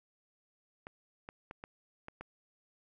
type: clicks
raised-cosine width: 0.5 ms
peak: -29 dBFS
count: 6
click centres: 0.869 / 1.289 / 1.511 / 1.639 / 2.084 / 2.21 s
effects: none